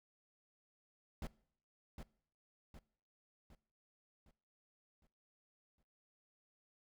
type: noise with echo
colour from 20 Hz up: brown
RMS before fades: -43 dBFS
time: 1.22-1.27 s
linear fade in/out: 2 ms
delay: 760 ms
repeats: 6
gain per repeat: -6 dB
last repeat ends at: 5.83 s
effects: noise-tail reverb RT60 0.6 s tail -21 dB re dry